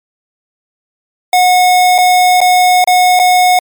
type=tone with dropouts; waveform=square; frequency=728 Hz; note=F#5; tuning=28 cents flat; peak=-6 dBFS; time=1.33-3.59 s; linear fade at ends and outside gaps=2 ms; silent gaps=1.981-1.985 / 2.405-2.414 / 2.842-2.874 / 3.192-3.197 s; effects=MP3 96 kbps